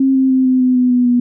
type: tone with pitch steps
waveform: sine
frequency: 267.5 / 264 / 260.5 / 257 / 253.7 / 250.3 / 247 / 243.7 Hz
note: C4 / C4 / C4 / C4 / B3 / B3 / B3 / B3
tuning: +38 / +16 / -7 / -31 / +47 / +23 / 0 / -23 cents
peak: -9 dBFS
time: 0-1.2 s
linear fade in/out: 5 ms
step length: 150 ms
effects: none